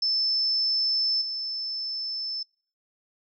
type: tone with level steps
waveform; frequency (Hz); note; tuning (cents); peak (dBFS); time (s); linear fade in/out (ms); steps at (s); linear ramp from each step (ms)
sine; 5274; E8; 0; -22 / -29; 0.02-2.43; 5; 1.21; 10
effects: noise-tail reverb RT60 0.5 s tail -26 dB re dry